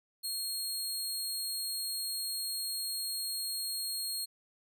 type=tone; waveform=20% pulse; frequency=4265 Hz; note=C8; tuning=32 cents sharp; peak=-28 dBFS; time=0.23-4.26 s; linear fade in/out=20 ms; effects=none